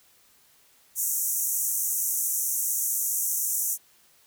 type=band-pass noise; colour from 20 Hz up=white; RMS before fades=-27 dBFS; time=0.95-3.78 s; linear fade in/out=50 ms; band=5900 to 16000 Hz; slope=96 dB/octave; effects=white hiss -60 dBFS RMS until 4.26 s